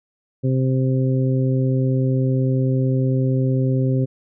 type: harmonic tone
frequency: 130.81 Hz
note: C3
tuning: in tune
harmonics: 1 / 2 / 3 / 4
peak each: -17 / -23 / -27 / -29 dBFS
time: 0.43-4.06 s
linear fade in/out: 20 ms
effects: none